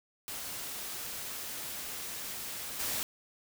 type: noise with level steps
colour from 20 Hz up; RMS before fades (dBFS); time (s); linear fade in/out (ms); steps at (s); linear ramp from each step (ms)
white; -40 / -34; 0.28-3.03; 0; 2.79; 10
effects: none